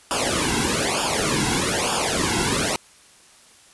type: noise with flanger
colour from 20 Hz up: pink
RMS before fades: -22 dBFS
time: 0.11-2.76 s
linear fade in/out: 0 ms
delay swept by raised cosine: 0.49 to 1.69 ms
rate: 1.1 Hz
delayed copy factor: -1
effects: white hiss -51 dBFS RMS until 3.73 s + resampled to 24000 Hz